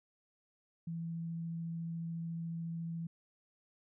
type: tone with vibrato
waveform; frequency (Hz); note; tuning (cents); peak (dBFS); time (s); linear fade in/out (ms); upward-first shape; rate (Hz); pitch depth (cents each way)
sine; 166.3; E3; +16; -37; 0.87-3.07; 5; triangle; 14; 8
effects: none